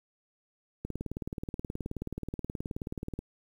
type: click train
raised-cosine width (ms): 3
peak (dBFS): -22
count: 45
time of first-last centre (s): 0.85-3.19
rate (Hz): 18.8
effects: 9-bit